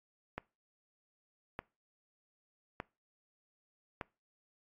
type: click train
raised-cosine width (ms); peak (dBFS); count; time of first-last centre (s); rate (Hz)
0.5; -23; 4; 0.38-4.012; 0.826
effects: noise-tail reverb RT60 0.3 s tail -23 dB re dry + AAC 32 kbps